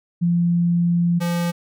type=tone pair in turn; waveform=sine / square; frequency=172.4 / 172.4 Hz; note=F3 / F3; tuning=-22 / -22 cents; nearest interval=unison; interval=0 cents; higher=neither; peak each=-15 / -20 dBFS; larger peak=first; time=0.21-1.2 / 1.2-1.52 s; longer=first; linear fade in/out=20 ms; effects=none